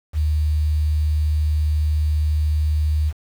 sine tone, 76.2 Hz, D#2, 36 cents flat, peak -16 dBFS, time 0.13-3.13 s, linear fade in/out 50 ms, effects 7-bit

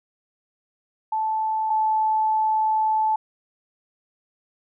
sine tone pair in turn, 875 / 870.6 Hz, A5 / A5, -10 / -19 cents, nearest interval unison, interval 9 cents, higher first, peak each -21 / -18 dBFS, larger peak second, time 1.12-1.7 / 1.7-3.16 s, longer second, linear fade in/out 5 ms, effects none

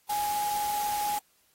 sine tone in noise, 830.6 Hz, G#5, in tune, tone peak -27 dBFS, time 0.09-1.19 s, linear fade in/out 10 ms, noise white, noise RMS -37 dBFS, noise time 0.09-1.19 s, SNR +7 dB, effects white hiss -67 dBFS RMS until 1.54 s + AAC 48 kbps

